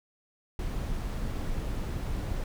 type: noise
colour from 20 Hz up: brown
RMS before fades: -32 dBFS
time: 0.59-2.44 s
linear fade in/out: 2 ms
effects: none